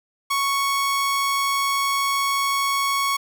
sawtooth tone, 1108.7 Hz, C#6, in tune, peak -16 dBFS, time 0.3-3.17 s, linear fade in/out 10 ms, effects none

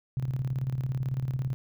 sine tone with tremolo, 130.2 Hz, C3, 8 cents flat, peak -25 dBFS, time 0.17-1.54 s, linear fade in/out 0 ms, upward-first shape square, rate 18 Hz, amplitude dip 60%, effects none

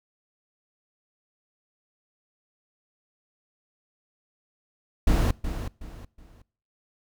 brown noise with echo, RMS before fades -20 dBFS, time 5.07-5.31 s, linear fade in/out 5 ms, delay 370 ms, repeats 3, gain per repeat -10 dB, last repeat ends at 6.42 s, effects noise-tail reverb RT60 0.5 s tail -24 dB re dry

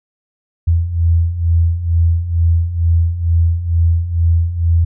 sine beating tone pair, 82.41 / 84.61 Hz, E2 / E2, 0 / +46 cents, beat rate 2.2 Hz, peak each -17 / -12 dBFS, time 0.67-4.85 s, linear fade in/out 10 ms, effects none

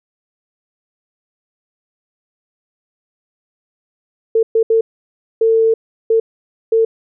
sine tone bursts at uneven times, 449.4 Hz, A4, 37 cents sharp, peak -9 dBFS, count 6, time 4.35-4.43 / 4.55-4.63 / 4.7-4.81 / 5.41-5.74 / 6.1-6.2 / 6.72-6.85 s, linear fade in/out 5 ms, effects none

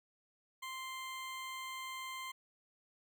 20% pulse tone, 1046.5 Hz, C6, in tune, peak -37 dBFS, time 0.62-2.32 s, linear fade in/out 10 ms, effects none

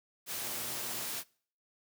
white noise, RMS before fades -38 dBFS, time 0.26-1.24 s, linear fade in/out 50 ms
click train, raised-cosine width 1 ms, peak -37 dBFS, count 74, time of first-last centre 0.42-1.028 s, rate 120 Hz
effects noise-tail reverb RT60 0.5 s tail -24 dB re dry + high-pass 100 Hz 12 dB/octave

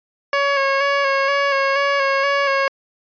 15% pulse tone with vibrato, 554.4 Hz, C#5, in tune, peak -9 dBFS, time 0.33-2.68 s, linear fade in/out 2 ms, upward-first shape square, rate 2.1 Hz, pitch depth 24 cents each way, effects resampled to 11025 Hz

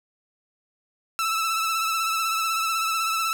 sawtooth tone with vibrato, 1318.5 Hz, E6, in tune, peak -19 dBFS, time 1.19-3.33 s, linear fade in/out 0 ms, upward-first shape triangle, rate 16 Hz, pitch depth 42 cents each way, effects none

